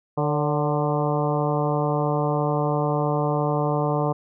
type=harmonic tone with a mistuned harmonic; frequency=149 Hz; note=D3; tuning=25 cents sharp; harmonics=1 / 2 / 3 / 4 / 5 / 6 / 7 / 8; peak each=-24 / -29 / -27 / -28 / -29 / -32 / -31 / -36 dBFS; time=0.17-4.13 s; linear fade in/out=10 ms; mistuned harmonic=4; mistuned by=-50 cents; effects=none

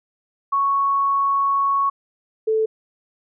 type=tone pair in turn; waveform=sine; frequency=1108.7 / 439.1 Hz; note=C#6 / A4; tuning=0 / -4 cents; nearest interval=octave + major third; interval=1604 cents; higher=first; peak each=-16 dBFS; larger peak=neither; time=0.52-1.9 / 2.47-2.66 s; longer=first; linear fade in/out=10 ms; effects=none

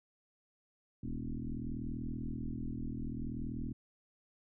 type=tone with frequency modulation; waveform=sine; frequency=124.4 Hz; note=B2; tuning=13 cents sharp; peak=-36 dBFS; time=1.03-3.73 s; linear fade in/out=5 ms; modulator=40.6 Hz; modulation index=4.1; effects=none

